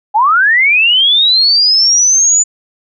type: linear sweep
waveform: sine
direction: up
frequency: 799 to 7040 Hz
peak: -6 dBFS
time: 0.14-2.44 s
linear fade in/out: 20 ms
effects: none